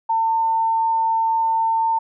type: tone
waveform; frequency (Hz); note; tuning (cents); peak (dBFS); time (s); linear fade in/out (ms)
sine; 901; A5; +41; -16; 0.09-1.99; 10
effects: none